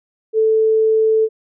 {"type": "tone", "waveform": "sine", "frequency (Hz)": 440, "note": "A4", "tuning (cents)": 0, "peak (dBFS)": -11, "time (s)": [0.33, 1.29], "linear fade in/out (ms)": 50, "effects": []}